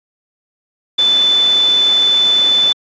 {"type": "tone in noise", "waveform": "sine", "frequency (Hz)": 3507, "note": "A7", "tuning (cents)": -6, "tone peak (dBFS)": -9, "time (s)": [0.98, 2.73], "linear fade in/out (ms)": 10, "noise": "pink", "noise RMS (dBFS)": -25, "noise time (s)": [0.98, 2.73], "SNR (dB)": 13, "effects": ["high-pass 300 Hz 12 dB/octave", "resampled to 16000 Hz"]}